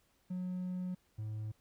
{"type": "tone pair in turn", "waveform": "triangle", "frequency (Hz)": [182.1, 107.93], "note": ["F#3", "A2"], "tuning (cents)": [-27, -33], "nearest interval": "major sixth", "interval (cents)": 906, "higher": "first", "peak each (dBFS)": [-33, -35], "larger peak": "first", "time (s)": [[0.3, 0.95], [1.18, 1.52]], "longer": "first", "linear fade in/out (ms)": 10, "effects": ["tanh soft clip ceiling -30 dBFS", "pink hiss -73 dBFS RMS until 1.6 s"]}